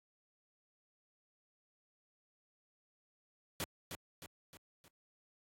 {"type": "noise with echo", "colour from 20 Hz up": "pink", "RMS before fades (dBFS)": -38, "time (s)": [3.6, 3.64], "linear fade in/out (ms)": 0, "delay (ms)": 310, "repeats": 4, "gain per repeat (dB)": -6, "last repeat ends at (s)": 4.88, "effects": ["high-pass 80 Hz 12 dB/octave", "AAC 64 kbps"]}